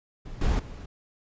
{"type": "noise with level steps", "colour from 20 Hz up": "brown", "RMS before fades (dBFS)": [-40, -24, -39], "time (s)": [0.25, 0.86], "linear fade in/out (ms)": 10, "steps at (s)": [0.41, 0.59], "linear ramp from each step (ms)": 5, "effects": ["resampled to 16000 Hz"]}